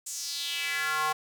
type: tone with high-pass filter sweep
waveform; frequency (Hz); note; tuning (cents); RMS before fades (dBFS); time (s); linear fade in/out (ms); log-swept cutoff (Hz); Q
square; 154.3; D#3; -14; -31; 0.06-1.13; 10; 7700 to 890; 3.2
effects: none